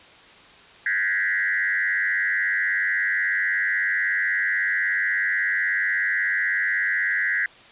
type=tone with frequency modulation; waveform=sine; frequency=1793 Hz; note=A6; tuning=32 cents sharp; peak=-20 dBFS; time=0.86-7.46 s; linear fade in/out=2 ms; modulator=96.3 Hz; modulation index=2.4; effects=white hiss -48 dBFS RMS until 7.71 s + resampled to 8000 Hz